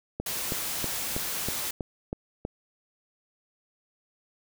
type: click train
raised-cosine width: 2 ms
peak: -17 dBFS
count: 8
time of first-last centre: 0.2-2.451 s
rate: 3.11 Hz
type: noise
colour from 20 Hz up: white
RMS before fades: -32 dBFS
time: 0.26-1.71 s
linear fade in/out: 5 ms
effects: none